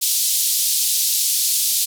white band-pass noise, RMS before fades -19 dBFS, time 0.01-1.86 s, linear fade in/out 20 ms, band 3600 to 14000 Hz, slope 24 dB/octave, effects none

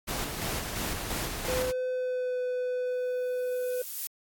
pink noise with tremolo, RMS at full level -32 dBFS, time 0.07-1.72 s, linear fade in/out 20 ms, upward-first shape square, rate 2.9 Hz, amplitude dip 35%
triangle tone with pitch glide, 508 to 500.4 Hz, B4 to B4, +49 to +23 cents, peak -26 dBFS, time 1.48-3.82 s, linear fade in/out 5 ms, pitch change -26 cents, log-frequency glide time 1.9-2.4 s
violet noise with exponential growth, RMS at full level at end -31 dBFS, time 2.87-4.07 s, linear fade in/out 0 ms, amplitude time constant 260 ms
effects AAC 64 kbps

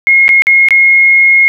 sine tone with dropouts, 2154 Hz, C7, 50 cents sharp, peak -3 dBFS, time 0.07-1.48 s, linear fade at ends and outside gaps 0 ms, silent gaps 0.281-0.291 / 0.421-0.469 / 0.686-0.707 s, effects none

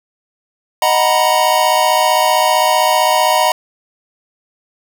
square chord, B major seventh, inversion first, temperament equal, 622.3 / 740 / 932.3 / 987.8 Hz, D#5 / F#5 / A#5 / B5, 0 / 0 / 0 / 0 cents, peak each -17 dBFS, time 0.82-3.52 s, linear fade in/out 2 ms, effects none

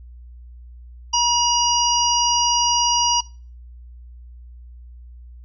harmonic tone, 957 Hz, A#5, 45 cents sharp, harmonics 1 / 3 / 5 / 6, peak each -19 / -23 / -23 / -19 dBFS, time 1.13-3.21 s, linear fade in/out 10 ms, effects noise-tail reverb RT60 0.4 s tail -23 dB re dry + added 60 Hz sine -38 dBFS peak until 5.44 s

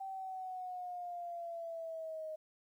sine linear sweep, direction down, 776 to 622.3 Hz, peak -40 dBFS, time 0-2.36 s, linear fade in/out 10 ms, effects 12-bit

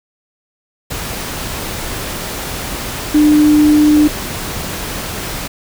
sine tone in noise, 300 Hz, D4, 37 cents sharp, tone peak -6 dBFS, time 3.14-4.08 s, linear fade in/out 10 ms, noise pink, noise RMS -23 dBFS, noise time 0.9-5.48 s, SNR +14 dB, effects none

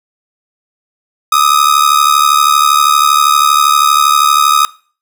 45% pulse ring-modulated tone, 1244.5 Hz, D#6, in tune, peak -4 dBFS, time 1.32-4.65 s, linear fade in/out 0 ms, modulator 36.3 Hz, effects noise-tail reverb RT60 0.4 s tail -20 dB re dry

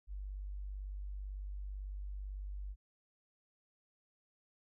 sine tone, 49 Hz, G1, in tune, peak -40 dBFS, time 0.07-2.76 s, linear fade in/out 50 ms, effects none

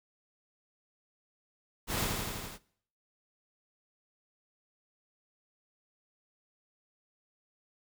pink noise with echo, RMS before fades -33 dBFS, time 1.87-2.09 s, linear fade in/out 50 ms, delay 83 ms, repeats 6, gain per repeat -2 dB, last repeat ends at 2.588 s, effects noise-tail reverb RT60 0.6 s tail -21 dB re dry

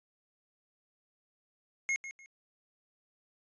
square tone with echo, 2160 Hz, C#7, 45 cents flat, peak -29 dBFS, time 1.89-1.96 s, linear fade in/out 0 ms, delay 150 ms, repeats 2, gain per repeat -12 dB, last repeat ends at 2.26 s, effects resampled to 16000 Hz

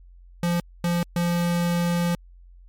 square tone bursts at uneven times, 173 Hz, F3, 16 cents flat, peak -21 dBFS, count 3, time 0.43-0.6 / 0.84-1.03 / 1.16-2.15 s, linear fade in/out 2 ms, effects added 44 Hz sine -45 dBFS peak until 2.68 s + MP3 64 kbps

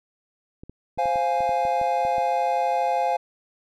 clicks, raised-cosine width 3 ms, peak -27 dBFS, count 11, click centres 0.635 / 0.696 / 0.976 / 1.057 / 1.158 / 1.406 / 1.493 / 1.652 / 1.814 / 2.051 / 2.182 s
triangle chord, F minor, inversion second, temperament equal, 523.3 / 698.5 / 830.6 Hz, C5 / F5 / Ab5, 0 / 0 / 0 cents, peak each -25 / -22 / -22 dBFS, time 0.98-3.17 s, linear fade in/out 10 ms
effects none

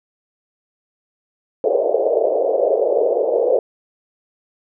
pink band-pass noise, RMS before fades -17 dBFS, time 1.64-3.59 s, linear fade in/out 2 ms, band 430 to 620 Hz, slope 48 dB/octave, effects none

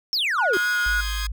triangle exponential sweep, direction down, 5588 to 342.2 Hz, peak -19 dBFS, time 0.13-0.57 s, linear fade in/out 0 ms
sine tone with vibrato, 1448 Hz, F#6, 38 cents flat, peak -20 dBFS, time 0.38-1.01 s, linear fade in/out 5 ms, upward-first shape sine, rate 4 Hz, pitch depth 11 cents each way
15% pulse chord, Ab major seventh, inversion first, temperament equal, 1046.5 / 1244.5 / 1568 / 1661.2 Hz, C6 / Eb6 / G6 / Ab6, 0 / 0 / 0 / 0 cents, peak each -30 / -29 / -31 / -25 dBFS, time 0.53-1.27 s, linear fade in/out 5 ms
sine tone, 52.2 Hz, G#1, 10 cents sharp, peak -25 dBFS, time 0.86-1.32 s, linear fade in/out 5 ms
effects none

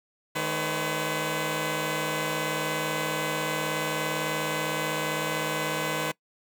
10% pulse tone cluster, 155.4 / 214.1 / 506 / 563 Hz, D#3 / A3 / B4 / C#5, -2 / -47 / +42 / +27 cents, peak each -23 / -30 / -22 / -27 dBFS, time 0.35-6.12 s, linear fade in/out 10 ms, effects noise-tail reverb RT60 0.1 s tail -22 dB re dry

